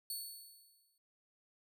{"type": "tone with exponential decay", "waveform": "10% pulse", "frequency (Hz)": 4435, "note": "C#8", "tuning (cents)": 0, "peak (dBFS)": -31, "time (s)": [0.1, 0.98], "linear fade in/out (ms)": 2, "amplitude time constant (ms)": 190, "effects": []}